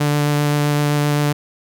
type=tone with vibrato; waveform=sawtooth; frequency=146.83 Hz; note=D3; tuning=in tune; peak=-11 dBFS; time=0-1.33 s; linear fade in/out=10 ms; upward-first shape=sine; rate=7.7 Hz; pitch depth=9 cents each way; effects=none